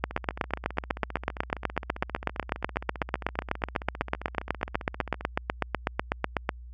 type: two click trains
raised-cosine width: 0.5 ms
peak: -9 / -21 dBFS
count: 53 / 78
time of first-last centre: 0.04-6.492 / 0.11-5.209 s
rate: 8.06 / 15.1 Hz
effects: added 60 Hz sine -41 dBFS peak until 6.73 s